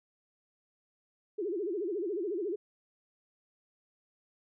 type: tone with vibrato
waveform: sine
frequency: 377.6 Hz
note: F#4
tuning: 35 cents sharp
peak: -31 dBFS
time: 1.38-2.56 s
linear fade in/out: 10 ms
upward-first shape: sine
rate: 14 Hz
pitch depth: 230 cents each way
effects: none